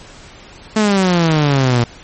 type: exponential sweep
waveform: sawtooth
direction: down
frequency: 220 to 116.54 Hz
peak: -7 dBFS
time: 0.76-1.84 s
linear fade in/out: 5 ms
effects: pink hiss -39 dBFS RMS until 2.03 s + MP3 32 kbps